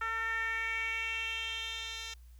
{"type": "tone with band-pass filter sweep", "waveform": "10% pulse", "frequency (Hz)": 451.4, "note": "A4", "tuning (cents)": 44, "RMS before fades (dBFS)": -36, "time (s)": [0.01, 2.14], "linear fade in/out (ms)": 5, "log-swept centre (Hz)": [1500, 4400], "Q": 4.1, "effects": ["added 60 Hz sine -51 dBFS peak until 2.39 s", "white hiss -70 dBFS RMS until 2.39 s"]}